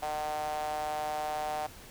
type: tone with high-pass filter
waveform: sawtooth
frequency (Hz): 151.8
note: D#3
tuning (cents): -42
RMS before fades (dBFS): -34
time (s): 0.02-1.67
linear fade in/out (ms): 10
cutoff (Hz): 710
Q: 9.4
effects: pink hiss -50 dBFS RMS until 1.9 s